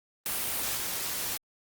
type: noise with level steps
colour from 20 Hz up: white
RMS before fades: -31 / -33 dBFS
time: 0.26-1.37 s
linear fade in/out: 0 ms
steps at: 0.75 s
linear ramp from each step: 20 ms
effects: Opus 32 kbps